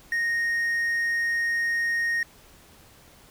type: tone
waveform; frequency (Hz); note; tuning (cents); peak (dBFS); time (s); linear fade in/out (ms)
triangle; 1860; A#6; -4; -21; 0.12-2.23; 2
effects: pink hiss -53 dBFS RMS until 3.3 s